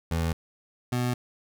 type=tone pair in turn; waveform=25% pulse; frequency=82.41 / 123.48 Hz; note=E2 / B2; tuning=0 / 0 cents; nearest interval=perfect fifth; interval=700 cents; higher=second; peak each=-21 dBFS; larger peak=neither; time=0.11-0.33 / 0.92-1.14 s; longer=neither; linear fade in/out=5 ms; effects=none